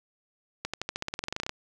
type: accelerating click train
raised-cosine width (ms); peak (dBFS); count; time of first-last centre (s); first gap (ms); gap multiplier
0.2; -14; 17; 0.65-1.494; 86; 0.93
effects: none